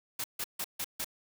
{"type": "noise bursts", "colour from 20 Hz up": "white", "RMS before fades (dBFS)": -35, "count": 5, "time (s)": [0.19, 1.045], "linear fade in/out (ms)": 5, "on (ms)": 51, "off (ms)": 150, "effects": []}